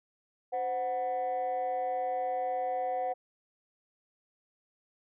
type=tone pair together; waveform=sine; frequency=516.4 / 740 Hz; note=C5 / F#5; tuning=-23 / 0 cents; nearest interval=tritone; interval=623 cents; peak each=-32 / -29 dBFS; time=0.52-3.14 s; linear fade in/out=20 ms; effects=tanh soft clip ceiling -26 dBFS